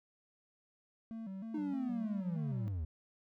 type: tone with vibrato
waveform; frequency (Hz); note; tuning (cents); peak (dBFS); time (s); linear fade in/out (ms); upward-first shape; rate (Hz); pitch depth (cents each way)
triangle; 207.7; G#3; 0; -39; 1.11-2.68; 0; square; 3.2; 140
type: linear sweep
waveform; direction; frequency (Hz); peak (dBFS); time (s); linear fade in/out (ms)
triangle; down; 310.5 to 73.42; -33; 1.54-2.85; 5
effects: none